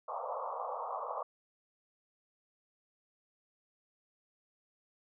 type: band-pass noise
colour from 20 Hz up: white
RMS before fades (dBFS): -39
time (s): 0.08-1.23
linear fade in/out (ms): 5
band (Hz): 480 to 1200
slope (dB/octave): 96
effects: none